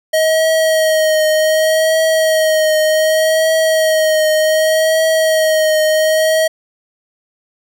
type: tone with vibrato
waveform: square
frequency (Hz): 631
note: D#5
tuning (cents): +24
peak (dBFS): -11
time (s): 0.13-6.48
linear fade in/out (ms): 10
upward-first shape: triangle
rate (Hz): 0.66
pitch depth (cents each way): 29
effects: none